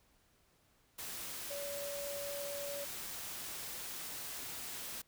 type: tone in noise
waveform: sine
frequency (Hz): 569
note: C#5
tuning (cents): +45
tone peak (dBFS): -41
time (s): 1.5-2.85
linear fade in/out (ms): 10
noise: white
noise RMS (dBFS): -44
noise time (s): 0.98-5.02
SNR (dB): 0
effects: pink hiss -71 dBFS RMS until 5.07 s